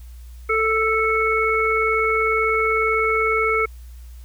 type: harmonic tone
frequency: 441 Hz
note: A4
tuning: 4 cents sharp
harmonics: 1 / 3 / 5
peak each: -21 / -21 / -21 dBFS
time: 0.49-3.66 s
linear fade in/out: 10 ms
effects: added 60 Hz sine -36 dBFS peak until 4.24 s + white hiss -55 dBFS RMS until 4.24 s